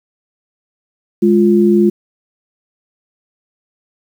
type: tone pair together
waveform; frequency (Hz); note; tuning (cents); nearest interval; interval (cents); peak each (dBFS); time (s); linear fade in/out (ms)
sine; 207.3 / 349.2; G#3 / F4; -3 / 0; major sixth; 903; -10; 1.22-1.9; 10
effects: 7-bit